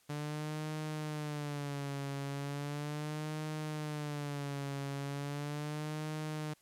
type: tone with vibrato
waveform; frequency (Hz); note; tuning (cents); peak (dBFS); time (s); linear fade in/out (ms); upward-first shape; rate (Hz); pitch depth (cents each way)
sawtooth; 146.7; D3; -2; -33; 0.09-6.54; 10; sine; 0.37; 88
effects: white hiss -68 dBFS RMS until 6.61 s + low-pass 12000 Hz 12 dB/octave